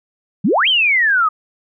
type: exponential two-way sweep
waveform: sine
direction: up then down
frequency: 161.7 to 3251 to 1220 Hz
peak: -11 dBFS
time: 0.44-1.29 s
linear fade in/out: 10 ms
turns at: 0.68 s
effects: none